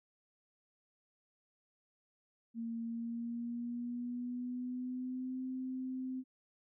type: tone with pitch glide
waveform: sine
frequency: 230.1 to 258.3 Hz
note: A#3 to C4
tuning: -22 to -22 cents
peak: -37 dBFS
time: 2.54-6.24 s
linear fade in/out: 50 ms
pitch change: +200 cents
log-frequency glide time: 2.83-5.42 s
effects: none